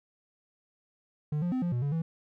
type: tone with pitch steps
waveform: triangle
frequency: 150 / 175.8 / 256.5 / 174.7 / 121.5 / 142.4 / 163.6 Hz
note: D3 / F3 / C4 / F3 / B2 / C#3 / E3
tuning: +37 / +12 / -34 / +1 / -28 / +47 / -13 cents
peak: -25 dBFS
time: 1.32-2.02 s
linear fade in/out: 5 ms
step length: 100 ms
effects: none